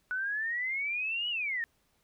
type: exponential two-way sweep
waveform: sine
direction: up then down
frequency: 1471 to 2960 to 1787 Hz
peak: -30 dBFS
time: 0.11-1.64 s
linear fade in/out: 0 ms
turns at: 1.29 s
effects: pink hiss -72 dBFS RMS until 2.03 s